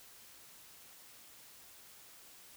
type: silence
effects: white hiss -57 dBFS RMS until 2.56 s